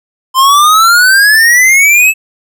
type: exponential sweep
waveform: square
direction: up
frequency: 1032 to 2639 Hz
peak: -4 dBFS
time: 0.34-2.14 s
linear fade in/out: 50 ms
effects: none